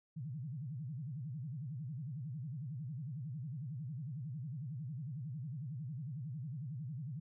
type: tone with vibrato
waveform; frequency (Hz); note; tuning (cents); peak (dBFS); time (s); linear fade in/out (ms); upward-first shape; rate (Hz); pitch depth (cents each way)
sine; 138.59; C#3; 0; -40; 0.16-7.2; 10; sine; 11; 300
effects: none